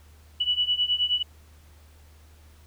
sine beating tone pair, 2947 / 2956.5 Hz, F#7 / F#7, -8 / -2 cents, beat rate 9.5 Hz, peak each -26 / -24 dBFS, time 0.4-1.23 s, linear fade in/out 10 ms, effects added 76 Hz sine -50 dBFS peak until 2.66 s + pink hiss -59 dBFS RMS until 2.66 s

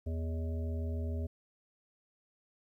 harmonic tone with a mistuned harmonic, 81.7 Hz, E2, 15 cents flat, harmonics 1 / 3 / 5 / 7 / 8, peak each -33 / -43 / -47 / -50 / -51 dBFS, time 0.06-1.27 s, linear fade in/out 10 ms, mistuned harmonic 8, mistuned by -39 cents, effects 12-bit

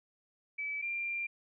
sine tone pair in turn, 2300 / 2380 Hz, D7 / D7, -37 / +22 cents, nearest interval minor second, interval 59 cents, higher second, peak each -34 / -33 dBFS, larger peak second, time 0.58-0.82 / 0.82-1.27 s, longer second, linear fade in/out 10 ms, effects none

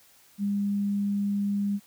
sine tone, 201.9 Hz, G#3, 49 cents flat, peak -24 dBFS, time 0.38-1.8 s, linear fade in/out 50 ms, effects white hiss -58 dBFS RMS until 1.86 s

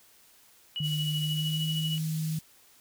sine tone with tremolo, 2932 Hz, F#7, 16 cents flat, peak -29 dBFS, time 0.76-1.98 s, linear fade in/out 0 ms, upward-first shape triangle, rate 13 Hz, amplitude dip 65%
sine tone with pitch glide, 152.2 to 157.66 Hz, D#3 to D#3, -38 to +23 cents, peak -28 dBFS, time 0.8-2.39 s, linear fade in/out 5 ms, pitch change +61 cents, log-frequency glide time 1.17-1.67 s
white band-pass noise, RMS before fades -44 dBFS, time 0.82-2.42 s, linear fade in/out 50 ms, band 3100 to 16000 Hz, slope 12 dB/octave
effects white hiss -59 dBFS RMS until 2.8 s

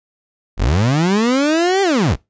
30% pulse linear two-way sweep, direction up then down, 34.65 to 400.4 to 34.65 Hz, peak -10 dBFS, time 0.57-2.17 s, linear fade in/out 50 ms, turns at 1.82 s, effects noise-tail reverb RT60 0.2 s tail -22 dB re dry + resampled to 16000 Hz

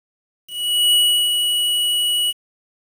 square tone with ADSR envelope, 2928 Hz, F#7, 19 cents flat, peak -12 dBFS, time 0.47-2.33 s, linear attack 460 ms, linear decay 370 ms, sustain -5 dB, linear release 35 ms, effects 7-bit

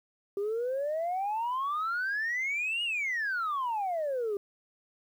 sine exponential two-way sweep, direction up then down, 392 to 2906 to 392 Hz, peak -27 dBFS, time 0.37-4.37 s, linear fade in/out 2 ms, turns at 2.83 s, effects tanh soft clip ceiling -26 dBFS + 10-bit

